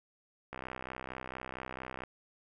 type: click train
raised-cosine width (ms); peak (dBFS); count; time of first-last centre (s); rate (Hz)
0.5; -25; 98; 0.53-2.036; 64.4
effects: none